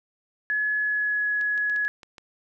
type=tone with pitch glide; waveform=sine; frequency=1700 to 1685.3 Hz; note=G#6 to G#6; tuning=+40 to +25 cents; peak=-22 dBFS; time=0.5-1.88 s; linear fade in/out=0 ms; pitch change=-15 cents; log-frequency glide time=0.78-1.27 s
type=clicks; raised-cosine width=0.2 ms; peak=-27 dBFS; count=7; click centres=1.412 / 1.578 / 1.698 / 1.762 / 1.85 / 2.032 / 2.182 s
effects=none